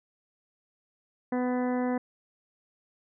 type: harmonic tone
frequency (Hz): 249.6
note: B3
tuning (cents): +19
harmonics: 1 / 2 / 3 / 4 / 5 / 6 / 7 / 8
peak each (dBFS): -27 / -32 / -36 / -40 / -48 / -47 / -45 / -47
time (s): 1.32-1.98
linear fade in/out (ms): 5
effects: none